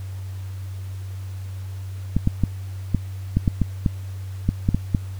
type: clicks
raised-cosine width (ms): 5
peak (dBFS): -5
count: 12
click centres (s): 2.166 / 2.274 / 2.437 / 2.947 / 3.37 / 3.478 / 3.617 / 3.862 / 4.49 / 4.689 / 4.746 / 4.948
effects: added 95 Hz sine -29 dBFS peak until 5.19 s + pink hiss -49 dBFS RMS until 5.19 s